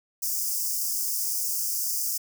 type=high-pass noise; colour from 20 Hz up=white; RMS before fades=-28 dBFS; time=0.22-2.18 s; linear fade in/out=10 ms; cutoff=4900 Hz; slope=96 dB/octave; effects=none